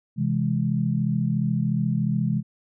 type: chord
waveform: sine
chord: C augmented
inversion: none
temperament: equal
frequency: 130.81 / 164.81 / 207.7 Hz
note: C3 / E3 / G#3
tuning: 0 / 0 / 0 cents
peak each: -25 dBFS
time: 0.16-2.43 s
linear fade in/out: 50 ms
effects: none